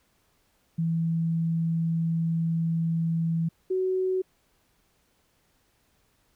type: tone pair in turn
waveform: sine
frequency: 164.81 / 373.6 Hz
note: E3 / F#4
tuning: 0 / +17 cents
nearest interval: octave + major second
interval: 1417 cents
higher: second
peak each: -23 dBFS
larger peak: neither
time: 0.78-3.49 / 3.7-4.22 s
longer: first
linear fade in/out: 10 ms
effects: pink hiss -68 dBFS RMS until 6.35 s